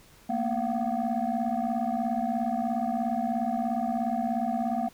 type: tone cluster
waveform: sine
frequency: 224.7 / 241.6 / 692 / 755 Hz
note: A3 / B3 / F5 / F#5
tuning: +37 / -38 / -16 / +35 cents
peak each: -30 dBFS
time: 0.29-4.89 s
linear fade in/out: 10 ms
effects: tanh soft clip ceiling -20 dBFS + pink hiss -56 dBFS RMS until 4.93 s